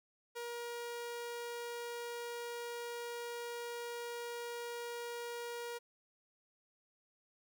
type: tone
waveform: sawtooth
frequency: 475 Hz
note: A#4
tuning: 33 cents sharp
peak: -37 dBFS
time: 0.35-5.79 s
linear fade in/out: 20 ms
effects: none